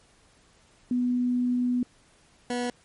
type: tone pair in turn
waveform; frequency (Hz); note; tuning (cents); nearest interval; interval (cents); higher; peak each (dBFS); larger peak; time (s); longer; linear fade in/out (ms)
sine / 20% pulse; 246.9 / 244.2; B3 / B3; 0 / -19; unison; 19; first; -22; neither; 0.91-1.83 / 2.5-2.7; first; 2
effects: pink hiss -60 dBFS RMS until 2.84 s + MP3 48 kbps